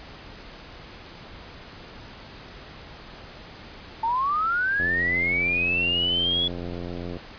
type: linear sweep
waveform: sine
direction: up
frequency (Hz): 880 to 3400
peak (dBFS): -21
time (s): 4.03-6.48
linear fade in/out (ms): 5
type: click train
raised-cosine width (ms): 2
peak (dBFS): -21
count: 208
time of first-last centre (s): 4.8-7.168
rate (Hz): 87.4
effects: pink hiss -43 dBFS RMS until 7.38 s + resampled to 11025 Hz